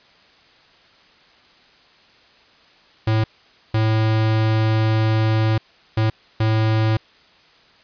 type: tone bursts at uneven times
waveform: square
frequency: 110 Hz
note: A2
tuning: in tune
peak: -16 dBFS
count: 4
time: 3.07-3.24 / 3.74-5.58 / 5.97-6.1 / 6.4-6.97 s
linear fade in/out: 5 ms
effects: white hiss -52 dBFS RMS until 7.83 s + resampled to 11025 Hz